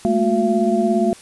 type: tone cluster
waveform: sine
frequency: 211.1 / 228.5 / 361 / 679 Hz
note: G#3 / A#3 / F#4 / F5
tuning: +29 / -34 / -43 / -49 cents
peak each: -20 dBFS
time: 0.05-1.13 s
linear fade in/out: 0 ms
effects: white hiss -43 dBFS RMS until 1.21 s + resampled to 24000 Hz